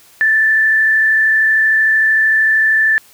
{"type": "tone with frequency modulation", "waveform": "sine", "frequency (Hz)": 1760, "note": "A6", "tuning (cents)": 0, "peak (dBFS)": -9, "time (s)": [0.21, 2.98], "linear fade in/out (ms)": 0, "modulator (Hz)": 33.1, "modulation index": 0.67, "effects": ["white hiss -46 dBFS RMS until 3.13 s"]}